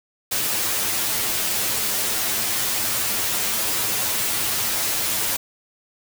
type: noise with comb filter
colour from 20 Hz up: white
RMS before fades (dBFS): -23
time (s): 0.31-5.37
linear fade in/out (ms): 10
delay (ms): 9.3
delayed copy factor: +0.8
effects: none